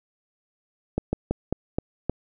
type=slowing click train; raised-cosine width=2 ms; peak=-10 dBFS; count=6; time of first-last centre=0.98-2.096 s; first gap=150 ms; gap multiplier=1.2; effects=none